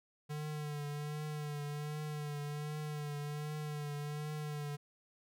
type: tone with vibrato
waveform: square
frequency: 148.8 Hz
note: D3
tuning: 23 cents sharp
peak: -39 dBFS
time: 0.29-4.77 s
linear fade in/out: 20 ms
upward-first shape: triangle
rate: 1.3 Hz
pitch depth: 42 cents each way
effects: none